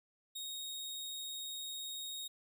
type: tone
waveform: sawtooth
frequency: 3747 Hz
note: A#7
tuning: 8 cents sharp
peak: -38 dBFS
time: 0.35-2.28 s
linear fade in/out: 10 ms
effects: none